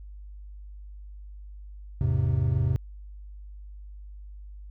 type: chord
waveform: triangle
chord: E augmented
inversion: none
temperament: equal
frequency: 82.41 / 103.83 / 130.81 Hz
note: E2 / G#2 / B#2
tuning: 0 / 0 / 0 cents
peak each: -25 / -25 / -23 dBFS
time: 2.01-2.76 s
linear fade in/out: 0 ms
effects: added 50 Hz sine -40 dBFS peak until 4.7 s